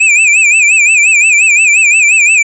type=tone with vibrato; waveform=square; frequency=2489 Hz; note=D#7; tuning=in tune; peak=-5 dBFS; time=0-2.43 s; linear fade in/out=10 ms; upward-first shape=sine; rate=5.7 Hz; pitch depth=120 cents each way; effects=resampled to 22050 Hz